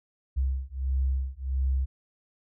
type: beating tone pair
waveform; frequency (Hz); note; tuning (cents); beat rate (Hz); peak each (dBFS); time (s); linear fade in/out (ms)
sine; 65.41 / 66.91; C2 / C2; 0 / +39; 1.5; -28; 0.36-1.86; 20
effects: none